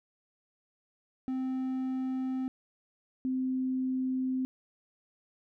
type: tone pair in turn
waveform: triangle / sine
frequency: 260 / 258.9 Hz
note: C4 / C4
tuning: -11 / -18 cents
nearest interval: unison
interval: 7 cents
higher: first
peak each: -28 / -28 dBFS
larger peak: neither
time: 1.28-2.48 / 3.25-4.45 s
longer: neither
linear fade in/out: 0 ms
effects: none